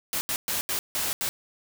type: noise bursts at uneven times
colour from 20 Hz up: white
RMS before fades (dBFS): -28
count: 6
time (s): 0.13-0.21 / 0.29-0.36 / 0.48-0.61 / 0.69-0.79 / 0.95-1.13 / 1.21-1.29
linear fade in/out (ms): 0
effects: none